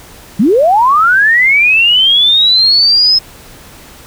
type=linear sweep; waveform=sine; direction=up; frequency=174.4 to 5180 Hz; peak=-5 dBFS; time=0.39-3.19 s; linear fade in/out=10 ms; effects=pink hiss -36 dBFS RMS until 4.06 s